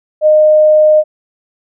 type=tone; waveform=sine; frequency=614 Hz; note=D#5; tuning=23 cents flat; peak=-4 dBFS; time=0.21-1.04 s; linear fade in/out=50 ms; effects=none